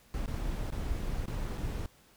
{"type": "noise with dropouts", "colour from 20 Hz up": "brown", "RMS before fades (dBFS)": -34, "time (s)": [0.14, 1.86], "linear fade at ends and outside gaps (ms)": 1, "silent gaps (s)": [[0.26, 0.278], [0.704, 0.723], [1.258, 1.278], [1.575, 1.579]], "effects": ["pink hiss -62 dBFS RMS until 2.16 s"]}